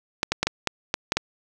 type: clicks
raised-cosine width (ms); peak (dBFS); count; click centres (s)
0.2; -4; 8; 0.231 / 0.32 / 0.43 / 0.47 / 0.673 / 0.941 / 1.121 / 1.17
effects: none